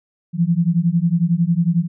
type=beating tone pair; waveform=sine; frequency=164.81 / 175.81 Hz; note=E3 / F3; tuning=0 / +12 cents; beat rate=11 Hz; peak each=-17 dBFS; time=0.33-1.88 s; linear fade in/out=50 ms; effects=none